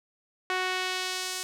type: tone with band-pass filter sweep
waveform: sawtooth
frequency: 370 Hz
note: F#4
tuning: in tune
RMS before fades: -31 dBFS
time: 0.5-1.43 s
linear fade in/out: 0 ms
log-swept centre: 1800 to 7200 Hz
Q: 0.87
effects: none